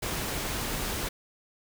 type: noise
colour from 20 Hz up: pink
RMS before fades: -32 dBFS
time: 0.02-1.09 s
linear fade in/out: 10 ms
effects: none